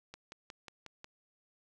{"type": "click train", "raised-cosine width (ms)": 0.2, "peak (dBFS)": -29, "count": 6, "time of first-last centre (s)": [0.14, 1.044], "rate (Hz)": 5.53, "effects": []}